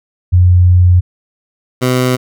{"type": "tone pair in turn", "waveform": ["sine", "15% pulse"], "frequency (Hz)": [89.7, 126.85], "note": ["F2", "B2"], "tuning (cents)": [47, 47], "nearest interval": "tritone", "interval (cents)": 600, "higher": "second", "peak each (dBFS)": -4, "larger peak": "neither", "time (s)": [[0.32, 1.01], [1.81, 2.17]], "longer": "first", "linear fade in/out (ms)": 20, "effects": []}